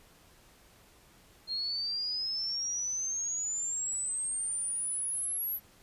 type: exponential sweep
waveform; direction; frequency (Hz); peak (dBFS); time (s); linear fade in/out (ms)
sine; up; 4204 to 11840; -31; 1.47-5.6; 50
effects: pink hiss -60 dBFS RMS until 5.82 s + resampled to 32000 Hz